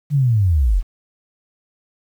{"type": "linear sweep", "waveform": "sine", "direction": "down", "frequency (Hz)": [150.7, 34.65], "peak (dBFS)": -12, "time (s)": [0.1, 0.83], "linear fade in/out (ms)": 50, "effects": ["8-bit"]}